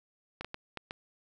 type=clicks; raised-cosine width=0.3 ms; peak=-22 dBFS; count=5; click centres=0.41 / 0.446 / 0.544 / 0.773 / 0.909 s; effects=none